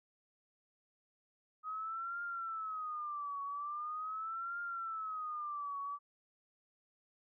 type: tone with vibrato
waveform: sine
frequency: 1254 Hz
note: D#6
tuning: 13 cents sharp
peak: -38 dBFS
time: 1.63-5.99 s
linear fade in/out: 50 ms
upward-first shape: triangle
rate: 0.42 Hz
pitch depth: 200 cents each way
effects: none